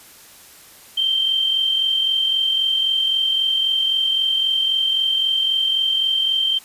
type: tone with amplitude modulation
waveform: sine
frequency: 3136 Hz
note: G7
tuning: in tune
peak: -14 dBFS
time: 0.97-6.59 s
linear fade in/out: 10 ms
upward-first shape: sine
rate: 43.8 Hz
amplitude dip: 45%
effects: white hiss -45 dBFS RMS until 6.64 s + resampled to 32000 Hz